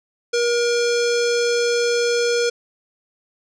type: tone with low-pass filter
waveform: square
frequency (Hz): 475.7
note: A#4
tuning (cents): +35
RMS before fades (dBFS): -19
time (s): 0.33-2.5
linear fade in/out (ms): 10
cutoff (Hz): 5900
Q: 3
effects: none